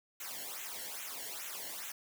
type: noise with flanger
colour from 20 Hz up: white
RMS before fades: -43 dBFS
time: 0.2-1.92 s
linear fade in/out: 5 ms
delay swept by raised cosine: 0.2 to 0.83 ms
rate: 2.4 Hz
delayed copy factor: -0.85
effects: none